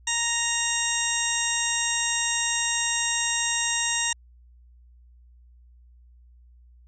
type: harmonic tone with a mistuned harmonic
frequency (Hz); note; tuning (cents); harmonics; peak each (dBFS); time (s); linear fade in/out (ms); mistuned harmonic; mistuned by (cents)
932.3; A#5; 0; 1 / 2 / 3 / 4 / 6 / 7 / 8 / 9; -34 / -30 / -32 / -31 / -30 / -33 / -30 / -35; 0.07-4.13; 5; 6; +39
effects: added 60 Hz sine -50 dBFS peak until 6.87 s